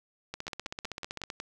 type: two click trains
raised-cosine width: 0.2 ms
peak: -20 / -19 dBFS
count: 6 / 16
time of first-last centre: 0.48-1.401 / 0.34-1.302 s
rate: 5.43 / 15.6 Hz
effects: none